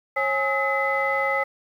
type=tone cluster; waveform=sine; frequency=545 / 832 / 1284 / 2024 Hz; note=C#5 / G#5 / E6 / B6; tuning=-29 / +3 / -46 / +42 cents; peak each=-25 / -27 / -27 / -24 dBFS; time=0.16-1.44 s; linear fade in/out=10 ms; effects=tanh soft clip ceiling -11 dBFS + 9-bit